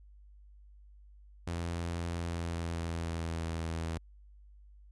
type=tone with pitch glide; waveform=sawtooth; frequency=85.2 to 82.11 Hz; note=F2 to E2; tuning=-42 to -6 cents; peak=-30 dBFS; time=1.47-3.98 s; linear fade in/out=5 ms; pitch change=-64 cents; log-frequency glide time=2.14-3.56 s; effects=added 50 Hz sine -53 dBFS peak until 4.91 s + resampled to 24000 Hz